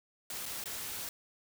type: noise with dropouts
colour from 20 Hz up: white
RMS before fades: -40 dBFS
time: 0.3-1.09 s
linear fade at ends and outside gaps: 2 ms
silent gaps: 0.457-0.461 / 0.64-0.657 s
effects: none